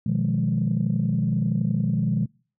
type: chord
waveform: sine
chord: F half-diminished seventh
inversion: second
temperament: equal with one note detuned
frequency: 123.47 / 155.56 / 176.85 / 207.7 Hz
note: Cb3 / Eb3 / F3 / Ab3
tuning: 0 / 0 / +22 / 0 cents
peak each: -25 dBFS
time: 0.06-2.26 s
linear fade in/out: 5 ms
effects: noise-tail reverb RT60 0.4 s tail -26 dB re dry + tanh soft clip ceiling -13 dBFS